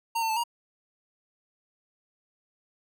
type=tone with pitch steps; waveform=square; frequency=920 / 900 / 879 / 944 Hz; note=A#5 / A5 / A5 / A#5; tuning=-23 / +39 / -2 / +22 cents; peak=-26 dBFS; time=0.15-0.438 s; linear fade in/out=10 ms; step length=72 ms; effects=none

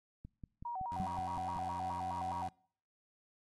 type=click train; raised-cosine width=5 ms; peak=-35 dBFS; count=8; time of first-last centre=0.25-1.563 s; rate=5.33 Hz
type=tone with vibrato; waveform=sine; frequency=846 Hz; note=G#5; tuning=32 cents sharp; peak=-37 dBFS; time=0.65-2.48 s; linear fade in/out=5 ms; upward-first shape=square; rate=4.8 Hz; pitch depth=200 cents each way
type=tone; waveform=20% pulse; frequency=89.5 Hz; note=F2; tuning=43 cents sharp; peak=-40 dBFS; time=0.92-2.49 s; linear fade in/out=0 ms
type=tone with exponential decay; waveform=sine; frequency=190.8 Hz; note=G3; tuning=47 cents flat; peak=-33 dBFS; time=1-1.16 s; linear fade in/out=0 ms; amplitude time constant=33 ms
effects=noise-tail reverb RT60 0.6 s tail -26 dB re dry + AAC 32 kbps

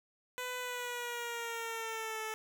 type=tone with pitch glide; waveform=10% pulse; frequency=499.5 to 437.4 Hz; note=B4 to A4; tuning=+20 to -10 cents; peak=-29 dBFS; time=0.38-2.34 s; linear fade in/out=0 ms; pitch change=-230 cents; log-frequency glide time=0.59-2.22 s; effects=none

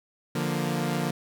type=chord; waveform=sawtooth; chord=Bb major; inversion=first; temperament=equal; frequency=146.83 / 174.61 / 233.1 Hz; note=D3 / F3 / Bb3; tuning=0 / 0 / 0 cents; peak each=-26 / -26 / -27 dBFS; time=0.35-1.11 s; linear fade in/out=5 ms; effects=none

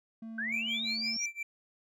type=tone; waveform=triangle; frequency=224.6 Hz; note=A3; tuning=36 cents sharp; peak=-38 dBFS; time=0.22-1.17 s; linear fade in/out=5 ms
type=linear sweep; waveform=sine; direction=up; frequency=1511 to 5930 Hz; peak=-32 dBFS; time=0.38-1.26 s; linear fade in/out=5 ms
type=tone with tremolo; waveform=triangle; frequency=2343 Hz; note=D7; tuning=5 cents flat; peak=-31 dBFS; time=0.52-1.43 s; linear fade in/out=5 ms; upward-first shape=sine; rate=5.8 Hz; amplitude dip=95%
effects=none

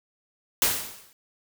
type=noise with exponential decay; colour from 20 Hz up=white; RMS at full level=-19 dBFS; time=0.62-1.13 s; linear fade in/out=1 ms; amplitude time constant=110 ms; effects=none

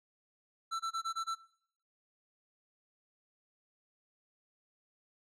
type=tone bursts; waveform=square; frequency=1335 Hz; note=E6; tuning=22 cents sharp; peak=-34 dBFS; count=6; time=0.71-1.353 s; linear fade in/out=20 ms; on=88 ms; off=23 ms; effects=noise-tail reverb RT60 0.7 s tail -20 dB re dry + low-pass 7000 Hz 12 dB/octave

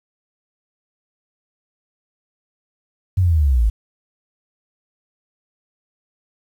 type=linear sweep; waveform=sine; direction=down; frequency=96.3 to 50.4 Hz; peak=-12 dBFS; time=3.17-3.7 s; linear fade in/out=10 ms; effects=8-bit

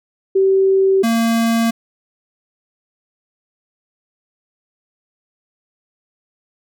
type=tone pair in turn; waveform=sine / square; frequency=385.2 / 229 Hz; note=G4 / A#3; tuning=-30 / -31 cents; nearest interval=major sixth; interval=901 cents; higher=first; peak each=-10 / -14 dBFS; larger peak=first; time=0.35-1.03 / 1.03-1.71 s; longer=neither; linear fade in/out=10 ms; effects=none

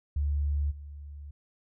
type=tone with level steps; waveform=sine; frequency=72.4 Hz; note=D2; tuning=24 cents flat; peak=-25 / -40 dBFS; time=0.16-1.31 s; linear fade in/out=5 ms; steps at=0.7 s; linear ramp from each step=20 ms; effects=none

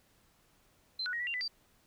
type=tone with pitch steps; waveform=sine; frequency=4096 / 1472 / 1885 / 1951 / 2776 / 1994 / 4670 Hz; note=C8 / F#6 / A#6 / B6 / F7 / B6 / D8; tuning=-38 / -9 / +19 / -22 / -11 / +16 / -11 cents; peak=-33 dBFS; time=0.99-1.48 s; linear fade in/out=5 ms; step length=70 ms; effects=pink hiss -68 dBFS RMS until 1.86 s

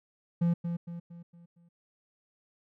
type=tone with echo; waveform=triangle; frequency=171 Hz; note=F3; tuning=36 cents flat; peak=-21 dBFS; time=0.41-0.54 s; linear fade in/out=10 ms; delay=230 ms; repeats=5; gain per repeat=-7 dB; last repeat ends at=1.69 s; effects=none

